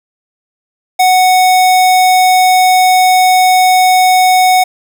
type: tone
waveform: square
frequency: 740 Hz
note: F#5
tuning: in tune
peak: -6 dBFS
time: 0.99-4.64 s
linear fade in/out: 10 ms
effects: none